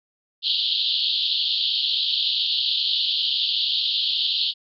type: band-pass noise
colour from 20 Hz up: pink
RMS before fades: -23 dBFS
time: 0.42-4.54 s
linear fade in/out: 50 ms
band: 3000 to 4500 Hz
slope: 96 dB/octave
effects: none